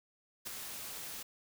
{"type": "noise with ADSR envelope", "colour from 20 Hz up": "white", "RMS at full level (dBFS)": -39, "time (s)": [0.45, 1.23], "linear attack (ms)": 20, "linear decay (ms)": 12, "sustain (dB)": -5, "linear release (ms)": 8, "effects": []}